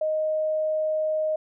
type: tone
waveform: sine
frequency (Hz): 622.3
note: D#5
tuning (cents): 0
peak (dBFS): -22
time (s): 0.01-1.36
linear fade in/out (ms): 5
effects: none